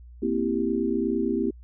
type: chord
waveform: sine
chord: C dominant seventh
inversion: third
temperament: equal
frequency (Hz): 233.1 / 261.6 / 329.6 / 392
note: Bb3 / C4 / E4 / G4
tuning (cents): 0 / 0 / 0 / 0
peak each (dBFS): -28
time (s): 0.22-1.51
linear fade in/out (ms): 10
effects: added 60 Hz sine -43 dBFS peak until 1.63 s